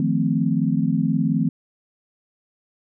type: chord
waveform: sine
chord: F dominant seventh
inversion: third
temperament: equal with one note detuned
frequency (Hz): 155.56 / 174.61 / 220 / 258.6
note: Eb3 / F3 / A3 / C4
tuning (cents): 0 / 0 / 0 / -20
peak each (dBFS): -23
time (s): 0-1.49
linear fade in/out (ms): 2
effects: none